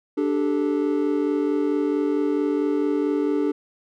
triangle chord, D suspended fourth, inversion none, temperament equal with one note detuned, 293.7 / 392 / 436.5 Hz, D4 / G4 / A4, 0 / 0 / -14 cents, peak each -20 / -24 / -24 dBFS, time 0.17-3.52 s, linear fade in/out 10 ms, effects none

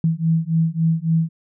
sine beating tone pair, 161.3 / 164.9 Hz, E3 / E3, -37 / +1 cents, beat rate 3.6 Hz, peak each -19 dBFS, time 0.04-1.29 s, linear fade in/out 2 ms, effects none

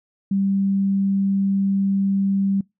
sine tone, 196 Hz, G3, in tune, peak -17 dBFS, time 0.31-2.61 s, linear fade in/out 5 ms, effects noise-tail reverb RT60 0.2 s tail -25 dB re dry

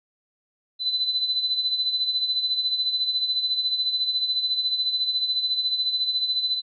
sine tone with tremolo, 4015 Hz, B7, 28 cents sharp, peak -19 dBFS, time 0.79-6.62 s, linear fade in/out 50 ms, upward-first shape sine, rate 14 Hz, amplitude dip 60%, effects none

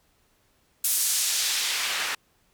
white noise with band-pass filter sweep, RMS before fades -26 dBFS, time 0.84-2.15 s, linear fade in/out 5 ms, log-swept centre 11000 to 1600 Hz, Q 0.87, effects pink hiss -66 dBFS RMS until 2.53 s

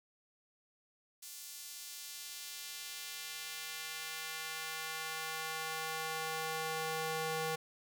square tone with high-pass filter sweep, 159.1 Hz, D#3, 39 cents sharp, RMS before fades -41 dBFS, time 1.22-7.56 s, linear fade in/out 10 ms, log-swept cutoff 6400 to 440 Hz, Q 0.76, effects none

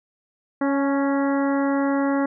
harmonic tone with a mistuned harmonic, 277.2 Hz, C#4, in tune, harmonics 1 / 2 / 3 / 4 / 5 / 6 / 7, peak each -20 / -26 / -30 / -32 / -34 / -36 / -37 dBFS, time 0.61-2.26 s, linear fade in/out 5 ms, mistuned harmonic 3, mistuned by +22 cents, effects none

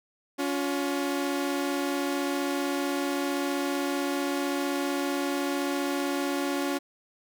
sawtooth tone pair together, 281.5 / 357.1 Hz, C#4 / F4, +27 / +39 cents, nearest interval major third, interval 412 cents, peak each -24 / -28 dBFS, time 0.38-6.79 s, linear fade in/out 20 ms, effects none

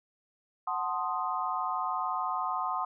sine chord, F# diminished seventh, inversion none, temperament equal, 740 / 880 / 1046.5 / 1244.5 Hz, F#5 / A5 / C6 / Eb6, 0 / 0 / 0 / 0 cents, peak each -35 / -37 / -33 / -34 dBFS, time 0.67-2.85 s, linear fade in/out 5 ms, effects none

